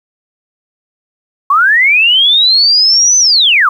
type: linear two-way sweep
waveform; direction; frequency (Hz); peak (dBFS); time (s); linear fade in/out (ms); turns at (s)
sine; up then down; 1080 to 6130 to 1080; -5; 1.5-3.69; 5; 3.18
effects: 7-bit